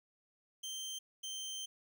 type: tone pair in turn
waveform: 25% pulse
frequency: 3136 / 3124 Hz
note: G7 / G7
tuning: 0 / -7 cents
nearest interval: unison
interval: 7 cents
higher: first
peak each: -37 / -37 dBFS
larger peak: neither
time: 0.63-0.99 / 1.23-1.66 s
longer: second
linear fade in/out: 10 ms
effects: none